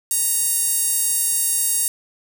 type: tone with high-pass filter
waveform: sawtooth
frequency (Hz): 932.3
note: A#5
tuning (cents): 0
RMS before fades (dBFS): -20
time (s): 0.11-1.88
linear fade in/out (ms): 0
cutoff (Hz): 9100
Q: 2.1
effects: none